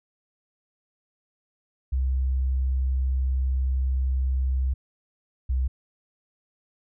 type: tone pair in turn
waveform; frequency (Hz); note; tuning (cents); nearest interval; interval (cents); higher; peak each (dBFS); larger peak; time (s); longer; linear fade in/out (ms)
sine; 65.2 / 64.45; C2 / C2; -5 / -26; unison; 21; first; -21; neither; 1.92-4.74 / 5.49-5.68; first; 10
effects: none